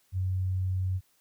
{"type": "tone", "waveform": "sine", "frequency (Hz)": 93.2, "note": "F#2", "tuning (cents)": 13, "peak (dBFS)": -26, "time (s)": [0.12, 1.01], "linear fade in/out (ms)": 50, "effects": ["white hiss -68 dBFS RMS until 1.2 s"]}